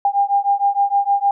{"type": "beating tone pair", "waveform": "sine", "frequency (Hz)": [799, 805.5], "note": ["G5", "G5"], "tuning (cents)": [33, 47], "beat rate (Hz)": 6.5, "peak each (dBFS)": -17, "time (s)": [0.05, 1.31], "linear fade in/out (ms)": 2, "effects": []}